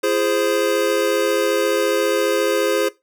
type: chord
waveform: square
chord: F minor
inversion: none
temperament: equal with one note detuned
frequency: 340.7 / 415.3 / 523.3 Hz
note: F4 / Ab4 / C5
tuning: -43 / 0 / 0 cents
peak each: -24 / -21 / -21 dBFS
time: 0.03-2.89 s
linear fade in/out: 10 ms
effects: noise-tail reverb RT60 0.2 s tail -18 dB re dry